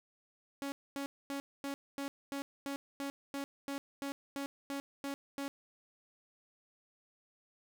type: tone bursts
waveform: sawtooth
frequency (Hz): 278.5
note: C#4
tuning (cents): +8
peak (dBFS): -33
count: 15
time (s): 0.62-5.48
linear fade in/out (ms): 0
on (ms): 100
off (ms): 240
effects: none